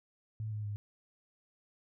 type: tone with pitch steps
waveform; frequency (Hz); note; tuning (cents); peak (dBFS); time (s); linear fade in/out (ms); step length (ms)
sine; 108.9 / 106.04 / 103.26; A2 / G#2 / G#2; -17 / +37 / -9; -35; 0.4-0.76; 0; 120
effects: none